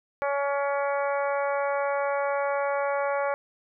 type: harmonic tone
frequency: 281.5 Hz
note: C#4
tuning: 27 cents sharp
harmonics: 2 / 3 / 4 / 5 / 6 / 7 / 8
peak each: -26 / -31 / -33 / -35 / -40 / -42 / -40 dBFS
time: 0.22-3.34 s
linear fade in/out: 0 ms
effects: none